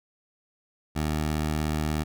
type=tone; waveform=15% pulse; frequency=76.7 Hz; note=D#2; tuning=24 cents flat; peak=-19 dBFS; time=0.95-2.04 s; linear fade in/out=20 ms; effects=none